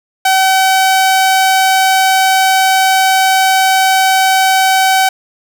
sawtooth tone, 762 Hz, G5, 49 cents flat, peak -4 dBFS, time 0.25-5.09 s, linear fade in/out 5 ms, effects none

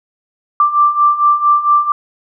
sine beating tone pair, 1174.7 / 1179.1 Hz, D6 / D6, 0 / +7 cents, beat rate 4.4 Hz, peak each -14 / -10 dBFS, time 0.6-1.92 s, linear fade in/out 2 ms, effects none

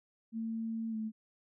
sine tone with pitch glide, 225.3 to 218.9 Hz, A3 to A3, +41 to -9 cents, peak -34 dBFS, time 0.32-1.12 s, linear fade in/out 50 ms, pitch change -50 cents, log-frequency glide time 0.9-0.96 s, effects none

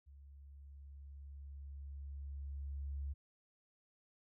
sine tone with level ramp, 69.9 Hz, C#2, 15 cents sharp, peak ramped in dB -55 to -38 dBFS, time 0.06-3.14 s, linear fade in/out 20 ms, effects none

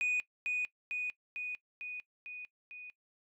sine tone with echo, 2479 Hz, D#7, 7 cents flat, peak -27 dBFS, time 0.01-0.2 s, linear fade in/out 0 ms, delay 450 ms, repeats 6, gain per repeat -3 dB, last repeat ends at 2.9 s, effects noise-tail reverb RT60 0.1 s tail -21 dB re dry + tanh soft clip ceiling -27 dBFS

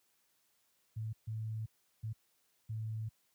sine tone bursts at uneven times, 110.1 Hz, A2, 2 cents sharp, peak -36 dBFS, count 4, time 0.96-1.13 / 1.27-1.66 / 2.03-2.13 / 2.69-3.09 s, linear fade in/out 10 ms, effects white hiss -75 dBFS RMS until 3.34 s + high-pass 60 Hz 12 dB/octave

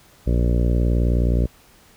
harmonic tone, 59.4 Hz, A#1, 33 cents sharp, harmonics 1 / 2 / 3 / 4 / 5 / 6 / 7 / 8 / 9 / 10, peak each -17 / -23 / -27 / -29 / -31 / -33 / -34 / -35 / -36 / -37 dBFS, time 0.26-1.47 s, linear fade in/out 20 ms, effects pink hiss -52 dBFS RMS until 1.96 s

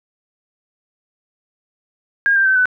sine tone with pitch steps, 1622 / 1580.4 / 1539.8 / 1500.3 Hz, G#6 / G6 / G6 / F#6, -41 / +14 / -31 / +24 cents, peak -11 dBFS, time 2.26-2.656 s, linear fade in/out 0 ms, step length 99 ms, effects none

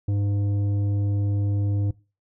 sine tone with tanh clipping, 101.2 Hz, G#2, 44 cents flat, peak -22 dBFS, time 0.08-1.91 s, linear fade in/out 5 ms, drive 9 dB, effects noise-tail reverb RT60 0.3 s tail -21 dB re dry

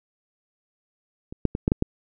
clicks, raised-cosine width 3 ms, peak -23 / -6 / -14 / -6 / -6 / -8 dBFS, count 6, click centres 1.325 / 1.453 / 1.551 / 1.679 / 1.719 / 1.824 s, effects none

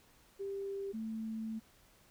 sine tone pair in turn, 394.7 / 221.5 Hz, G4 / A3, +12 / +12 cents, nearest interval minor seventh, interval 1000 cents, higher first, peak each -37 / -37 dBFS, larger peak neither, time 0.39-0.93 / 0.93-1.6 s, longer second, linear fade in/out 20 ms, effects pink hiss -65 dBFS RMS until 2.1 s

